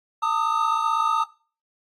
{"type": "tone cluster", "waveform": "triangle", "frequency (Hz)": [900, 1214, 1270], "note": ["A5", "D#6", "D#6"], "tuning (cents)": [39, -43, 35], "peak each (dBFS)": -23, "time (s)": [0.22, 1.24], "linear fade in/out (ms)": 10, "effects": ["noise-tail reverb RT60 0.4 s tail -19 dB re dry", "AAC 32 kbps"]}